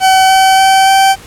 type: tone with pitch steps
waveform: 40% pulse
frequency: 759 / 764.3 / 769.6 / 774.9 Hz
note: F#5 / G5 / G5 / G5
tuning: +44 / -44 / -32 / -20 cents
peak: -4 dBFS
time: 0-1.16 s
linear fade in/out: 50 ms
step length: 290 ms
effects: pink hiss -35 dBFS RMS until 1.26 s + low-pass 12000 Hz 12 dB/octave